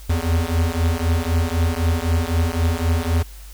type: beating tone pair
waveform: square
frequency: 81.3 / 85.2 Hz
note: E2 / F2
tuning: -23 / -42 cents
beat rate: 3.9 Hz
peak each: -21 dBFS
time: 0.09-3.23 s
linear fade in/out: 10 ms
effects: added 50 Hz sine -36 dBFS peak until 3.53 s + white hiss -46 dBFS RMS until 3.53 s